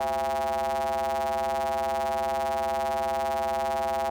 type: ring-modulated tone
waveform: square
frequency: 73.42 Hz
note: D2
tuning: in tune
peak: -23 dBFS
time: 0-4.1 s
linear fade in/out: 5 ms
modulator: 743 Hz
effects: none